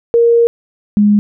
sine tone pair in turn, 467.7 / 207 Hz, A#4 / G#3, +6 / -5 cents, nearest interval octave + major second, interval 1411 cents, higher first, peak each -6 dBFS, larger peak neither, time 0.14-0.47 / 0.97-1.19 s, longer first, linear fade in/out 0 ms, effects none

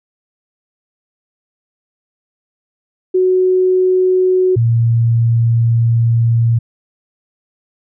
sine tone pair in turn, 370 / 116.04 Hz, F#4 / A#2, 0 / -7 cents, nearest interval octave + minor sixth, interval 2007 cents, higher first, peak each -9 dBFS, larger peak neither, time 3.14-4.56 / 4.56-6.59 s, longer second, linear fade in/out 10 ms, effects none

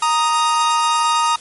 45% pulse tone pair together, 932.3 / 1244.5 Hz, A#5 / D#6, 0 / 0 cents, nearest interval perfect fourth, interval 500 cents, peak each -17 dBFS, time 0.02-1.36 s, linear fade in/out 5 ms, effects white hiss -39 dBFS RMS until 1.4 s + MP3 48 kbps

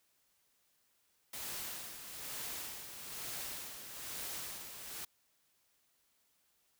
white noise with tremolo, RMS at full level -42 dBFS, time 1.33-5.05 s, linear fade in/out 5 ms, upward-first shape sine, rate 1.1 Hz, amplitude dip 55%, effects white hiss -75 dBFS RMS until 6.79 s

